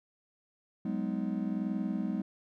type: chord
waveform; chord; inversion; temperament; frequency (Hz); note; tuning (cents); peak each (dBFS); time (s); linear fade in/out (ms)
triangle; G# minor seventh; third; just; 186.89 / 207.7 / 249.2 / 311.5; F#3 / G#3 / B3 / D#4; +18 / 0 / +16 / +2; -34 / -32 / -35 / -37; 0.85-2.22; 5
effects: none